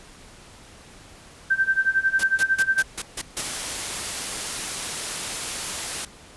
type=tone with tremolo; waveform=sine; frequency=1562 Hz; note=G6; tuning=7 cents flat; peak=-15 dBFS; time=1.5-2.83 s; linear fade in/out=10 ms; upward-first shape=sine; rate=11 Hz; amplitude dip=90%
type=noise bursts; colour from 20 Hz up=white; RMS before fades=-28 dBFS; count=7; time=2.19-3.412 s; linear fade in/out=5 ms; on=46 ms; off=150 ms
type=noise; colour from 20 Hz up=white; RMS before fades=-29 dBFS; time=3.37-6.05 s; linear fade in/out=2 ms
effects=pink hiss -47 dBFS RMS until 6.36 s + resampled to 24000 Hz